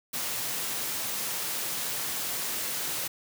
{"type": "high-pass noise", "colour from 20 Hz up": "white", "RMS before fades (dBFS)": -32, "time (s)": [0.13, 3.08], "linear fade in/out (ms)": 10, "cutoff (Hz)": 100, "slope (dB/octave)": 96, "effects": []}